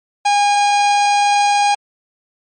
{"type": "tone", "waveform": "45% pulse", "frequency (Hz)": 816, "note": "G#5", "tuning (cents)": -31, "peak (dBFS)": -11, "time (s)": [0.25, 1.75], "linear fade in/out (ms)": 10, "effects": ["MP3 32 kbps"]}